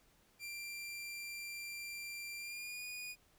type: tone with pitch glide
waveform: sawtooth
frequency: 2368 to 2460 Hz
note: D7 to D#7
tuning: +14 to -20 cents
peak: -40 dBFS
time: 0.39-3.16 s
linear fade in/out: 50 ms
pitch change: +66 cents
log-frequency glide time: 2.37-2.85 s
effects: pink hiss -70 dBFS RMS until 3.38 s